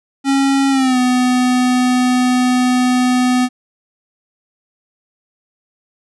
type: tone with pitch glide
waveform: square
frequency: 273.5 to 250.8 Hz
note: C#4 to B3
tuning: -23 to +27 cents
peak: -12 dBFS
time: 0.24-3.49 s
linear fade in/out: 50 ms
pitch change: -150 cents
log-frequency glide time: 0.7-0.98 s
effects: resampled to 24000 Hz